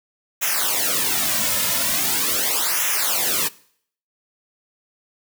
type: noise with flanger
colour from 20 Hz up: white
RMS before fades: -21 dBFS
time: 0.41-3.49 s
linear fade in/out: 20 ms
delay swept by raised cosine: 0.22 to 2.62 ms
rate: 0.41 Hz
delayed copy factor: -0.95
effects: noise-tail reverb RT60 0.6 s tail -21 dB re dry